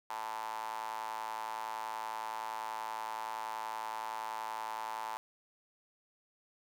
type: tone with high-pass filter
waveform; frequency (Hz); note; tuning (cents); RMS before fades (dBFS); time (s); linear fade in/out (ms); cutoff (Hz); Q
sawtooth; 110.6; A2; +9; -40; 0.1-5.17; 0; 910; 7.1
effects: none